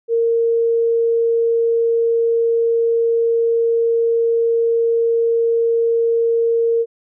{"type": "tone", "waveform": "sine", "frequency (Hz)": 461.7, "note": "A#4", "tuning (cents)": -17, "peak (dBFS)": -13, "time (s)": [0.08, 6.86], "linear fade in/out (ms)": 50, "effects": []}